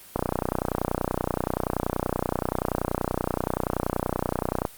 click train, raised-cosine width 1 ms, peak -9 dBFS, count 138, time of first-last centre 0.16-4.652 s, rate 30.5 Hz, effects white hiss -47 dBFS RMS until 4.77 s + Opus 32 kbps

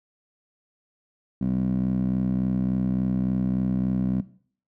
15% pulse tone with band-pass filter, 63.5 Hz, B1, 49 cents sharp, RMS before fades -25 dBFS, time 1.41-4.21 s, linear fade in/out 5 ms, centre 210 Hz, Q 2.5, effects noise-tail reverb RT60 0.5 s tail -17 dB re dry

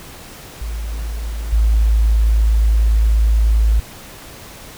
sine tone with level steps, 54.6 Hz, A1, 13 cents flat, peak -21 / -10 dBFS, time 0.61-3.8 s, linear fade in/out 5 ms, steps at 1.52 s, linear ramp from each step 10 ms, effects pink hiss -37 dBFS RMS until 4.77 s

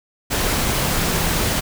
sine tone in noise, 164.81 Hz, E3, in tune, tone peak -28 dBFS, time 0.83-1.39 s, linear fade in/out 20 ms, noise pink, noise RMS -20 dBFS, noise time 0.3-1.61 s, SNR -11 dB, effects none

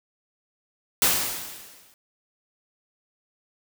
white noise with exponential decay, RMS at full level -18 dBFS, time 1.02-1.94 s, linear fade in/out 1 ms, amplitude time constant 200 ms, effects none

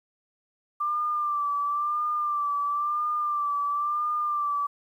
sine tone with vibrato, 1181 Hz, D6, 9 cents sharp, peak -24 dBFS, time 0.8-4.67 s, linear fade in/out 10 ms, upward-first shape sine, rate 0.98 Hz, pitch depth 43 cents each way, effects 10-bit

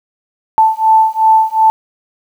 sine beating tone pair, 880 / 882.7 Hz, A5 / A5, 0 / +5 cents, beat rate 2.7 Hz, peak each -10 dBFS, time 0.58-1.7 s, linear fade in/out 0 ms, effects 7-bit

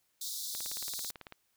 pink high-pass noise, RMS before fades -39 dBFS, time 0.21-1.11 s, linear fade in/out 5 ms, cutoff 3600 Hz, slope 96 dB/octave
click train, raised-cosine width 0.3 ms, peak -29 dBFS, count 15, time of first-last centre 0.55-1.323 s, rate 18.1 Hz
effects white hiss -75 dBFS RMS until 1.56 s

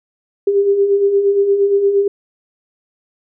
sine beating tone pair, 392.1 / 400.7 Hz, G4 / G4, 0 / +38 cents, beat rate 8.6 Hz, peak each -20 / -11 dBFS, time 0.47-2.08 s, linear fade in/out 5 ms, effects none

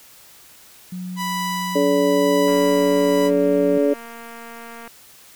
sine tone, 182 Hz, F#3, 28 cents flat, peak -27 dBFS, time 0.92-3.78 s, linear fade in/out 5 ms
sawtooth tone with tremolo, 987.8 Hz, B5, in tune, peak -19 dBFS, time 1.16-3.31 s, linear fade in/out 50 ms, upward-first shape sine, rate 0.95 Hz, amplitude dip 35%
harmonic tone, 142.9 Hz, D3, 47 cents flat, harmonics 2 / 3 / 4, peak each -19 / -19 / -19 dBFS, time 1.75-3.94 s, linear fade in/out 10 ms
click train, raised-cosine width 0.5 ms, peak -24 dBFS, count 557, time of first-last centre 2.48-4.877 s, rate 232 Hz
effects white hiss -47 dBFS RMS until 5.35 s

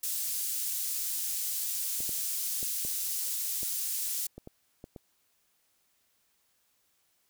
pink high-pass noise, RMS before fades -33 dBFS, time 0.03-4.27 s, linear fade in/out 5 ms, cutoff 7900 Hz, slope 12 dB/octave
clicks, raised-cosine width 2 ms, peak -30 dBFS, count 9, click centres 2.005 / 2.093 / 2.629 / 2.85 / 3.631 / 4.38 / 4.474 / 4.841 / 4.962 s
effects white hiss -72 dBFS RMS until 7.29 s

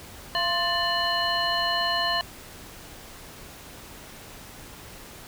sine tone cluster, 687 / 1047 / 1768 / 2966 / 4181 Hz, F5 / C6 / A6 / F#7 / C8, -29 / +1 / +8 / +4 / -2 cents, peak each -29 dBFS, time 0.35-2.21 s, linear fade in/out 0 ms, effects pink hiss -44 dBFS RMS until 5.27 s

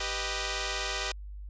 5% pulse chord, G augmented, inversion none, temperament equal, 392 / 493.9 / 622.3 Hz, G4 / B4 / D#5, 0 / 0 / 0 cents, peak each -24 dBFS, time 0-1.12 s, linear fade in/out 5 ms, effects added 50 Hz sine -39 dBFS peak until 1.49 s + resampled to 16000 Hz

